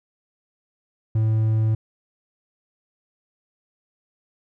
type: tone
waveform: triangle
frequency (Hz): 110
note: A2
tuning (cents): 0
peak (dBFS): -15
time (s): 1.15-1.75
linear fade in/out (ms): 5
effects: none